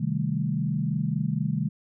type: chord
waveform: sine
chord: A half-diminished seventh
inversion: first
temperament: equal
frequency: 130.81 / 155.56 / 196 / 220 Hz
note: C3 / Eb3 / G3 / A3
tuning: 0 / 0 / 0 / 0 cents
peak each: -30 / -27 / -30 / -32 dBFS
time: 0-1.69 s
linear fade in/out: 10 ms
effects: none